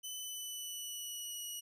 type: tone with pitch glide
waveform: 15% pulse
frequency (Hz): 3012 to 2913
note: F#7 to F#7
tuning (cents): +30 to -28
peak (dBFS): -34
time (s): 0.03-1.61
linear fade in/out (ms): 20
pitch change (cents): -58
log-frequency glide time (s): 0.17-1.44
effects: none